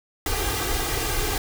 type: noise with comb filter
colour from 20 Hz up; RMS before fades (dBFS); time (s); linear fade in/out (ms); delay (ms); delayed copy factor
pink; -25; 0.26-1.38; 2; 2.5; +0.9
effects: none